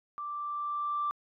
sine tone with level ramp, 1174.7 Hz, D6, in tune, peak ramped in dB -35 to -27 dBFS, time 0.18-1.11 s, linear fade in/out 0 ms, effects tanh soft clip ceiling -23 dBFS

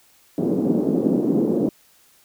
white band-pass noise, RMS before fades -20 dBFS, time 0.38-1.69 s, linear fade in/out 0 ms, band 190 to 380 Hz, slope 24 dB/octave, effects white hiss -56 dBFS RMS until 2.24 s

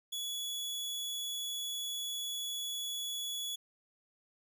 sawtooth tone, 3393 Hz, G#7, 36 cents sharp, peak -33 dBFS, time 0.12-3.56 s, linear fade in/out 10 ms, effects none

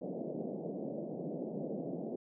pink band-pass noise, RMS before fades -40 dBFS, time 0.01-2.16 s, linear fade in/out 10 ms, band 160 to 640 Hz, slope 48 dB/octave, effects none

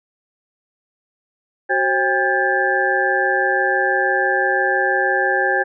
sine tone cluster, 376.1 / 535 / 801 / 1602 / 1728 Hz, F#4 / C5 / G5 / G6 / A6, +28 / +38 / +37 / +37 / -32 cents, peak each -23 / -23 / -21 / -20 / -21 dBFS, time 1.69-5.64 s, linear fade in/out 20 ms, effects none

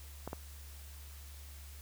clicks, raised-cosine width 1 ms, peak -25 dBFS, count 2, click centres 0.276 / 0.331 s, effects added 71 Hz sine -48 dBFS peak until 1.81 s + white hiss -56 dBFS RMS until 1.81 s

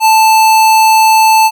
square tone, 880 Hz, A5, in tune, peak -5 dBFS, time 0-1.51 s, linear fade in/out 50 ms, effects none

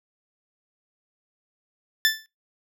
20% pulse tone with exponential decay, 1760 Hz, A6, in tune, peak -9 dBFS, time 2.05-2.26 s, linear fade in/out 0 ms, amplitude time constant 44 ms, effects noise-tail reverb RT60 0.2 s tail -20 dB re dry

